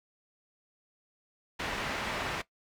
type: low-pass noise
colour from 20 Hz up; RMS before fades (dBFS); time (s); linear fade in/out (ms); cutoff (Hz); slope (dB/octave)
white; -35; 1.59-2.42; 10; 2200; 12
effects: noise-tail reverb RT60 0.1 s tail -17 dB re dry